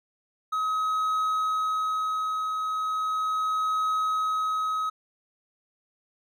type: tone with tremolo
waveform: triangle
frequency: 1272 Hz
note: D#6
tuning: 38 cents sharp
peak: -21 dBFS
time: 0.52-4.9 s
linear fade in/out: 10 ms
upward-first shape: triangle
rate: 0.37 Hz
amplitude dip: 35%
effects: none